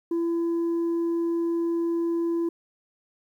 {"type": "tone", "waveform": "sine", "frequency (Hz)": 336.8, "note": "E4", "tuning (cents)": 37, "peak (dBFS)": -20, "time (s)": [0.11, 2.49], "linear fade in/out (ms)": 5, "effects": ["tanh soft clip ceiling -22 dBFS", "10-bit"]}